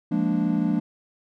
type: chord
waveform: triangle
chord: Bb dominant seventh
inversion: second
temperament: equal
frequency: 174.61 / 207.7 / 233.1 / 293.7 Hz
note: F3 / Ab3 / Bb3 / D4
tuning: 0 / 0 / 0 / 0 cents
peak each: -24 dBFS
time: 0.11-0.8 s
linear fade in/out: 10 ms
effects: none

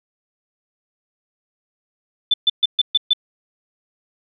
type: tone bursts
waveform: sine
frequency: 3520 Hz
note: A7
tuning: in tune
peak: -11 dBFS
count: 6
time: 2.31-3.134 s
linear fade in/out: 5 ms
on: 29 ms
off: 130 ms
effects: none

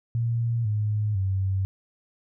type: tone with pitch steps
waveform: sine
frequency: 116.7 / 105.79 / 95.89 Hz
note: A#2 / G#2 / G2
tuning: +2 / +32 / -38 cents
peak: -22 dBFS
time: 0.15-1.65 s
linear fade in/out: 0 ms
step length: 500 ms
effects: none

